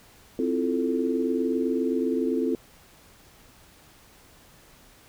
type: chord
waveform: sine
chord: F major seventh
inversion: second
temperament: equal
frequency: 261.6 / 329.6 / 349.2 / 440 Hz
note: C4 / E4 / F4 / A4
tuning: 0 / 0 / 0 / 0 cents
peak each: -26 / -30 / -30 / -28 dBFS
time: 0.39-2.55 s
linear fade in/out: 2 ms
effects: pink hiss -54 dBFS RMS until 5.08 s